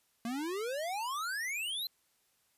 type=exponential sweep; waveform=square; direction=up; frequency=225.1 to 4169 Hz; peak=-35 dBFS; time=0.25-1.87 s; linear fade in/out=2 ms; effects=white hiss -73 dBFS RMS until 2.57 s + resampled to 32000 Hz